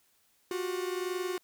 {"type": "tone pair together", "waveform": "45% pulse", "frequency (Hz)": [359.5, 380.9], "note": ["F#4", "G4"], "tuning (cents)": [-50, -50], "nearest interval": "minor second", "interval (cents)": 100, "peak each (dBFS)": [-33, -37], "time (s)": [0.51, 1.38], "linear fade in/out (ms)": 2, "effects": ["white hiss -69 dBFS RMS until 1.43 s"]}